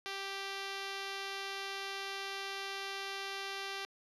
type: tone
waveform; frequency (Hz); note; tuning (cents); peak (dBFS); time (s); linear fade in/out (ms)
5% pulse; 392; G4; 0; -27; 0.06-3.85; 0
effects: low-pass 7000 Hz 12 dB/octave + 11-bit